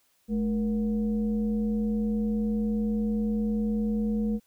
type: tone with frequency modulation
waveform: sine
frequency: 215.1 Hz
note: A3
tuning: 39 cents flat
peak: -24 dBFS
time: 0.28-4.4 s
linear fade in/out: 50 ms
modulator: 260 Hz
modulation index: 0.52
effects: white hiss -68 dBFS RMS until 4.46 s